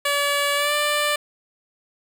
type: tone with pitch glide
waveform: 10% pulse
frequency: 572 to 591.1 Hz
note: D5 to D5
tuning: -46 to +11 cents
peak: -11 dBFS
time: 0.05-1.16 s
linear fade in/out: 5 ms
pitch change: +57 cents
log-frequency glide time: 0.55-0.74 s
effects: 8-bit